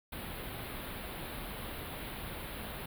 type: band-stop noise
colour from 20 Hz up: pink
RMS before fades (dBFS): -42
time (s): 0.12-2.86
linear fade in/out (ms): 5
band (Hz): 4100 to 10000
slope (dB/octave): 48
effects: none